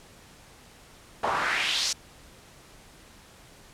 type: noise with band-pass filter sweep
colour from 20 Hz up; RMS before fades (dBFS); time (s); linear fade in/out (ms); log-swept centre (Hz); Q
pink; -27; 1.23-1.93; 5; 770 to 6100; 2.5
effects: pink hiss -52 dBFS RMS until 3.73 s + low-pass 11000 Hz 12 dB/octave